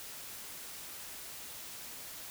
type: silence
effects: white hiss -46 dBFS RMS until 2.3 s